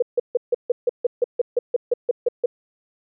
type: tone bursts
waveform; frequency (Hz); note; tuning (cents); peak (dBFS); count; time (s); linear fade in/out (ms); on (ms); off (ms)
sine; 484.9; B4; -32; -14; 15; 0-2.46; 5; 24; 150
effects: none